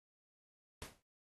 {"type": "noise with exponential decay", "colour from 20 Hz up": "pink", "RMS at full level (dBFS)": -44, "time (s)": [0.82, 1.02], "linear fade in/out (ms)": 0, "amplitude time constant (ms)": 42, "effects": ["noise-tail reverb RT60 0.1 s tail -17 dB re dry", "AAC 32 kbps"]}